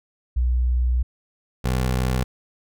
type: tone pair in turn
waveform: sine / 20% pulse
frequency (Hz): 61.5 / 63.38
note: B1 / B1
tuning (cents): -7 / +46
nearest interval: minor second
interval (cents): 53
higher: second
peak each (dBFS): -17 / -15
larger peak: second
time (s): 0.36-1.03 / 1.64-2.24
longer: first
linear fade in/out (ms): 10
effects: none